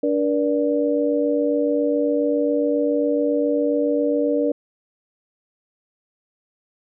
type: tone cluster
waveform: sine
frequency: 289.9 / 478.7 / 586 Hz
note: D4 / A#4 / D5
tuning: -22 / +46 / -4 cents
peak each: -21 / -21 / -23 dBFS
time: 0.03-4.52 s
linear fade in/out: 5 ms
effects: none